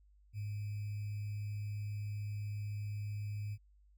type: tone with sample-and-hold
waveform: sine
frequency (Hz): 103.83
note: G#2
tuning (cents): 0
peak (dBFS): -37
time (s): 0.33-3.58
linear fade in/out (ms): 50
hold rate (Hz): 2450
effects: added 50 Hz sine -62 dBFS peak until 3.97 s